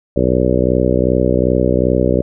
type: harmonic tone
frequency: 62.6 Hz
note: B1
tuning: 24 cents sharp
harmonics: 1 / 2 / 3 / 4 / 5 / 6 / 7 / 8 / 9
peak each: -20 / -20 / -20 / -20 / -20 / -20 / -20 / -20 / -20 dBFS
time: 0.16-2.22 s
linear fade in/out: 5 ms
effects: none